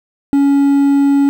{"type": "tone", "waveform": "triangle", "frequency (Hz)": 280, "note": "C#4", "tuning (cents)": 18, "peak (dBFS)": -6, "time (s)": [0.33, 1.29], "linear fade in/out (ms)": 0, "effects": ["7-bit"]}